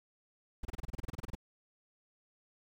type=noise bursts; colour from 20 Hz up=brown; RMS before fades=-38 dBFS; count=15; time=0.63-1.352 s; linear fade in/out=5 ms; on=22 ms; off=28 ms; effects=none